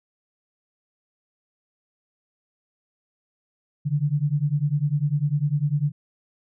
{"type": "beating tone pair", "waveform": "sine", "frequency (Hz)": [141.4, 151.4], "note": ["C#3", "D#3"], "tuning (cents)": [35, -47], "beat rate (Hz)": 10, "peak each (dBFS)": -23, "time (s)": [3.85, 5.92], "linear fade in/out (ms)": 20, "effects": []}